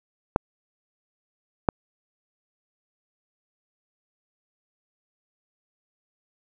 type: clicks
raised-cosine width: 1 ms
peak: -4 dBFS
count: 2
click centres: 0.361 / 1.688 s
effects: none